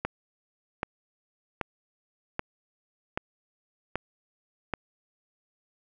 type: click train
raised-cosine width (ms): 0.5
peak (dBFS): -13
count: 7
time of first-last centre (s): 0.05-4.737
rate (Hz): 1.28
effects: none